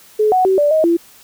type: tone with pitch steps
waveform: sine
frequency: 427.3 / 741 / 381 / 585 / 629 / 338.6 Hz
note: G#4 / F#5 / G4 / D5 / D#5 / E4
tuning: +49 / +2 / -49 / -7 / +19 / +46 cents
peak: -10 dBFS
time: 0.19-0.97 s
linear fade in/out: 10 ms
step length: 130 ms
effects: white hiss -45 dBFS RMS until 1.23 s